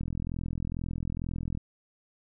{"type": "click train", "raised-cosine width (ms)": 5, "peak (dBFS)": -21, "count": 67, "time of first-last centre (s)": [0.01, 1.574], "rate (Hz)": 42.2, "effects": []}